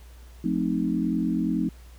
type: chord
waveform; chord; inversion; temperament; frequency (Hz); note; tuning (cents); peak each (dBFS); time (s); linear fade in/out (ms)
sine; F dominant seventh; none; equal with one note detuned; 179.01 / 220 / 261.6 / 311.1; F3 / A3 / C4 / Eb4; +43 / 0 / 0 / 0; -28; 0.44-1.69; 5
effects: added 60 Hz sine -44 dBFS peak until 1.98 s + pink hiss -56 dBFS RMS until 1.98 s